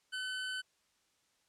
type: tone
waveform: 25% pulse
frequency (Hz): 1514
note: F#6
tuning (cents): +39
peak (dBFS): -33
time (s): 0.12-0.62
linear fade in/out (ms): 20
effects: white hiss -74 dBFS RMS until 1.48 s + low-pass 8000 Hz 12 dB/octave